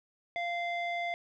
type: tone with low-pass filter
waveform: square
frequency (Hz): 693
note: F5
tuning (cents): -14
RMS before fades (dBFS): -34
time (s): 0.36-1.14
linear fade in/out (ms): 0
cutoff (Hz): 2600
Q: 4.1
effects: none